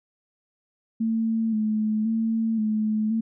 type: tone with vibrato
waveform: sine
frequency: 220 Hz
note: A3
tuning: in tune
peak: -21 dBFS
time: 1-3.21 s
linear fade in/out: 10 ms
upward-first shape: square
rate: 0.95 Hz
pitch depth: 36 cents each way
effects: none